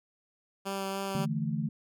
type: tone with vibrato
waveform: 10% pulse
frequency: 194.8 Hz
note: G3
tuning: 11 cents flat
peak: -24 dBFS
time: 0.65-1.26 s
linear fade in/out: 20 ms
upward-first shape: sine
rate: 3.4 Hz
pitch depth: 11 cents each way
type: chord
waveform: sine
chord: D suspended second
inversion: none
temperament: equal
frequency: 146.83 / 164.81 / 220 Hz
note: D3 / E3 / A3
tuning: 0 / 0 / 0 cents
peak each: -33 dBFS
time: 1.15-1.69 s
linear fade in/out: 2 ms
effects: none